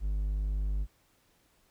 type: tone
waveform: triangle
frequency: 50.6 Hz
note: G#1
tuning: 44 cents flat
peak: -26 dBFS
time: 0-0.87 s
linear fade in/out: 50 ms
effects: pink hiss -68 dBFS RMS until 1.7 s